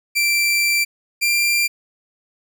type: tone pair in turn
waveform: sawtooth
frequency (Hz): 2349 / 2376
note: D7 / D7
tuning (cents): 0 / +20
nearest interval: unison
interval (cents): 20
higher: second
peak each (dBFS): -12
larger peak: neither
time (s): 0.15-0.85 / 1.21-1.68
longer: first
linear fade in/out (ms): 20
effects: none